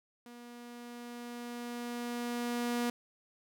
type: tone with level ramp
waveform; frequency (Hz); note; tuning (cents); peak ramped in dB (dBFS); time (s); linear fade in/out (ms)
sawtooth; 240; B3; -49; -45 to -26; 0.26-2.9; 2
effects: none